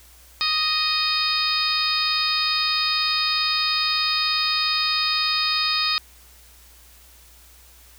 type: harmonic tone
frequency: 622.3 Hz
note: D#5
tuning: in tune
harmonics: 2 / 3 / 4 / 5 / 6 / 7 / 8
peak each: -27 / -33 / -27 / -36 / -26 / -26 / -25 dBFS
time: 0.41-5.98 s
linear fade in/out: 0 ms
effects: added 60 Hz sine -51 dBFS peak until 7.98 s + white hiss -51 dBFS RMS until 7.98 s